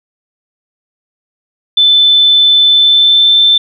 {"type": "tone with pitch glide", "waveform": "sine", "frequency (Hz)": [3520, 3547], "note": ["A7", "A7"], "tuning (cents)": [0, 13], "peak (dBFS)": -4, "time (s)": [1.77, 3.58], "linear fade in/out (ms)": 5, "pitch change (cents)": 13, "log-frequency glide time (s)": [2.69, 3.36], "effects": []}